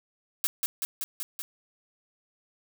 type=noise with echo; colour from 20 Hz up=blue; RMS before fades=-26 dBFS; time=0.44-0.47 s; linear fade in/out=0 ms; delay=190 ms; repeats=5; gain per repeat=-2 dB; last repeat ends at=1.42 s; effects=none